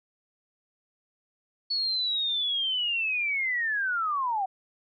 sine linear sweep, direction down, 4423 to 740 Hz, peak -25 dBFS, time 1.7-4.46 s, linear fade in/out 10 ms, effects none

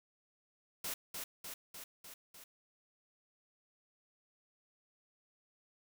white noise with echo, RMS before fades -40 dBFS, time 0.84-0.94 s, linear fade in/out 5 ms, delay 300 ms, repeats 5, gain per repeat -3 dB, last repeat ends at 2.44 s, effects none

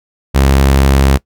sawtooth tone, 67.9 Hz, C#2, 35 cents flat, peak -3 dBFS, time 0.34-1.18 s, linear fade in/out 20 ms, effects noise-tail reverb RT60 0.1 s tail -21 dB re dry

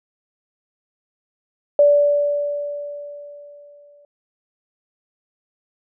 sine tone with exponential decay, 580 Hz, D5, 22 cents flat, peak -8 dBFS, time 1.79-4.05 s, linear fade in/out 2 ms, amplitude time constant 490 ms, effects none

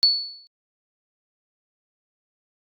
sine tone with exponential decay, 4435 Hz, C#8, in tune, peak -11 dBFS, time 0.03-0.47 s, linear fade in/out 0 ms, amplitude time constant 95 ms, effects Opus 48 kbps

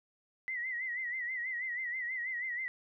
sine tone with vibrato, 1985 Hz, B6, 8 cents sharp, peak -34 dBFS, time 0.48-2.68 s, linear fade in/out 0 ms, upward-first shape sine, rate 6.2 Hz, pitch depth 92 cents each way, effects none

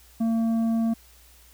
sine tone with tanh clipping, 227.1 Hz, A#3, 45 cents flat, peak -22 dBFS, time 0.2-0.94 s, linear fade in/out 10 ms, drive 7 dB, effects added 60 Hz sine -54 dBFS peak until 1.53 s + white hiss -55 dBFS RMS until 1.53 s

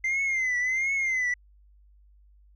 sine tone with vibrato, 2074 Hz, C7, 16 cents flat, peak -21 dBFS, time 0.04-1.34 s, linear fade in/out 5 ms, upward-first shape triangle, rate 1.4 Hz, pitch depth 110 cents each way, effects tanh soft clip ceiling -23 dBFS + added 50 Hz sine -54 dBFS peak until 2.55 s

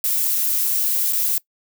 violet noise with dropouts, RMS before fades -20 dBFS, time 0.04-1.38 s, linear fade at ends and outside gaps 2 ms, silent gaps 1.126-1.13 s, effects noise-tail reverb RT60 0.1 s tail -21 dB re dry

